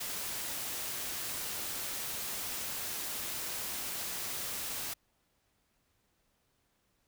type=noise; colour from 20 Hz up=white; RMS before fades=-38 dBFS; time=0-4.94 s; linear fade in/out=10 ms; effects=pink hiss -75 dBFS RMS until 7.07 s